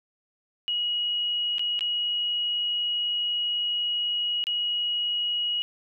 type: tone with dropouts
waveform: sine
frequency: 2902 Hz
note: F#7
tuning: 34 cents flat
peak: -24 dBFS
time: 0.68-5.62 s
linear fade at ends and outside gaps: 0 ms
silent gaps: 1.583-1.594 / 1.792-1.808 / 4.44-4.469 s
effects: none